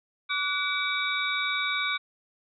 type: tone cluster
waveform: sine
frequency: 1153 / 1472 / 2295 / 3529 / 3782 Hz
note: D6 / F#6 / D7 / A7 / A#7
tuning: -32 / -9 / -40 / +4 / +24 cents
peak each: -33 / -32 / -29 / -36 / -33 dBFS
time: 0.29-1.98 s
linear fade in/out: 20 ms
effects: none